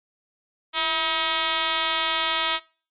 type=tone with frequency modulation; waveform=sine; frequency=2217 Hz; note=C#7; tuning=in tune; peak=-21 dBFS; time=0.73-2.6 s; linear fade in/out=50 ms; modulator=313 Hz; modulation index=4.6; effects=noise-tail reverb RT60 0.4 s tail -23 dB re dry + MP3 48 kbps